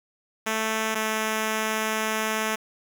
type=tone pair in turn; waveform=5% pulse; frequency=220 / 218.4 Hz; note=A3 / A3; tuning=0 / -13 cents; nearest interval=unison; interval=13 cents; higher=first; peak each=-13 dBFS; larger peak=neither; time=0.46-0.95 / 0.95-2.56 s; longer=second; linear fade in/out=10 ms; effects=9-bit